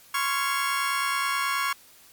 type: chord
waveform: 30% pulse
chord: Db major seventh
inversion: third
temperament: just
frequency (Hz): 1039.4 / 1108.7 / 1385.9 / 1663.1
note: C6 / Db6 / F6 / Ab6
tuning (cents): -12 / 0 / -14 / +2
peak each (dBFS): -30 / -24 / -29 / -29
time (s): 0.14-1.73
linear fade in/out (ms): 5
effects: white hiss -53 dBFS RMS until 2.12 s + MP3 96 kbps